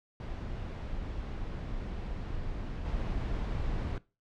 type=noise with level steps; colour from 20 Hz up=brown; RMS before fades=-37 / -33 dBFS; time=0.2-3.98 s; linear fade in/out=2 ms; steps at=2.85 s; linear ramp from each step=10 ms; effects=noise-tail reverb RT60 0.3 s tail -20 dB re dry + low-pass 4000 Hz 12 dB/octave